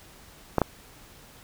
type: clicks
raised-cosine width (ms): 1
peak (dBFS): -6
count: 2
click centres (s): 0.583 / 0.617
effects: pink hiss -51 dBFS RMS until 1.43 s